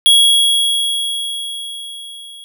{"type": "tone with level ramp", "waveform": "square", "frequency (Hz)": 3322, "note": "G#7", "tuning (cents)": 0, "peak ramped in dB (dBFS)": [-6, -34], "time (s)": [0.06, 2.44], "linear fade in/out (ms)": 0, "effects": []}